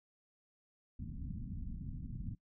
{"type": "low-pass noise", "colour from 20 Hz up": "pink", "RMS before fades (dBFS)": -43, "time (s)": [0.99, 2.35], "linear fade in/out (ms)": 5, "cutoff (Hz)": 250, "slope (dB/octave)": 48, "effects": ["noise-tail reverb RT60 0.1 s tail -19 dB re dry"]}